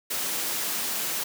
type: high-pass noise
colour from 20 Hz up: white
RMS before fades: -29 dBFS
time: 0.1-1.24 s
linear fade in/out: 10 ms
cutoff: 150 Hz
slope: 24 dB/octave
effects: none